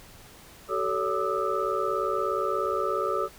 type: tone cluster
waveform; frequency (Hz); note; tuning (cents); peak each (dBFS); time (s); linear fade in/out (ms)
sine; 380 / 439.8 / 568 / 1203 / 1300; F#4 / A4 / C#5 / D6 / E6; +46 / -1 / +42 / +41 / -24; -31; 0.68-3.29; 50
effects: pink hiss -50 dBFS RMS until 3.38 s